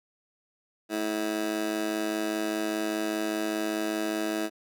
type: tone with amplitude modulation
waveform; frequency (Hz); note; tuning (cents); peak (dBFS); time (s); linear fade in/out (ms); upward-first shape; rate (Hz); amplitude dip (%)
30% pulse; 323.8; E4; -31; -21; 0.89-4.5; 50; sine; 105; 90
effects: none